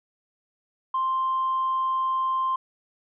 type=tone; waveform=sine; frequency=1050 Hz; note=C6; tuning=6 cents sharp; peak=-21 dBFS; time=0.94-2.56 s; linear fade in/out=5 ms; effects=tanh soft clip ceiling -18 dBFS